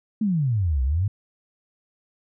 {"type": "exponential two-way sweep", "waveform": "sine", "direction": "down then up", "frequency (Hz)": [226.2, 61.74, 106.7], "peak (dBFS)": -19, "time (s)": [0.21, 1.08], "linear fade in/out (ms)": 5, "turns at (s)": 0.83, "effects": []}